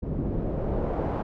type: noise with low-pass filter sweep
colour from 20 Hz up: pink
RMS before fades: -28 dBFS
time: 0.02-1.23 s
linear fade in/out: 20 ms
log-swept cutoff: 310 to 800 Hz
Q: 1.4
effects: none